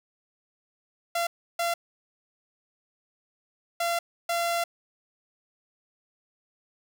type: tone bursts at uneven times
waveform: sawtooth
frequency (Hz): 684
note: F5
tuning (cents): -36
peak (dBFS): -21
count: 4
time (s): 1.15-1.27 / 1.59-1.74 / 3.8-3.99 / 4.29-4.64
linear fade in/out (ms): 5
effects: none